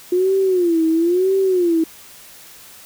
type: tone with vibrato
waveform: sine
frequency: 352.7 Hz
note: F4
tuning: 17 cents sharp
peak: -13 dBFS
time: 0.12-1.84 s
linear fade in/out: 5 ms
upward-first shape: sine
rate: 1 Hz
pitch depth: 160 cents each way
effects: white hiss -42 dBFS RMS until 2.85 s